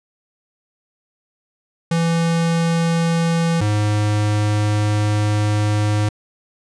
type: tone pair in turn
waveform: square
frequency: 166.8 / 105.08 Hz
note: E3 / G#2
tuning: +21 / +21 cents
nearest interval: minor sixth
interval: 800 cents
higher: first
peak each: -16 dBFS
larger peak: neither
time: 1.91-3.61 / 3.61-6.09 s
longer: second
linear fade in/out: 5 ms
effects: resampled to 22050 Hz